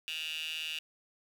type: tone with high-pass filter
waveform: 15% pulse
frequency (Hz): 157.5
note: D#3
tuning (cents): +21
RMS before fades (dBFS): -38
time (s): 0.08-0.79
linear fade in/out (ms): 0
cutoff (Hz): 2900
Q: 9.9
effects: none

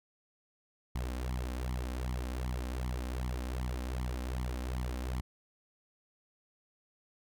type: tone with flanger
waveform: sawtooth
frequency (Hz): 62.5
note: B1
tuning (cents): +21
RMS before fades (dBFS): -36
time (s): 0.95-5.21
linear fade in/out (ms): 5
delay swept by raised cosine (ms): 0.92 to 3.82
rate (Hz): 2.6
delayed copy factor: +0.8
effects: none

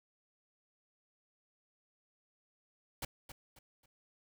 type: noise with echo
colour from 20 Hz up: pink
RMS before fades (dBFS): -39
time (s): 3.02-3.05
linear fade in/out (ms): 5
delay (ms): 270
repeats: 3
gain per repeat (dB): -10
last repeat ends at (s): 3.86
effects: none

